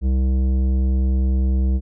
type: tone with tanh clipping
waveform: sine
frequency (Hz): 65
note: C2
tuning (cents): -11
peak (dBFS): -17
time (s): 0.01-1.81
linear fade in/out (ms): 50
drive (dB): 12
effects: none